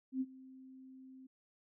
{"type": "tone with ADSR envelope", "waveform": "sine", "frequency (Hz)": 261.6, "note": "C4", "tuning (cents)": 0, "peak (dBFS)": -31, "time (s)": [0.12, 1.27], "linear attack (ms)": 89, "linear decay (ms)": 42, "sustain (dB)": -21, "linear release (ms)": 9, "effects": []}